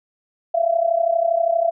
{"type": "tone with amplitude modulation", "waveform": "sine", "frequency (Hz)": 673, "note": "E5", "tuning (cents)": 36, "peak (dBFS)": -12, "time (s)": [0.54, 1.71], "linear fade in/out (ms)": 10, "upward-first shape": "sine", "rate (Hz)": 32.5, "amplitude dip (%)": 80, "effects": []}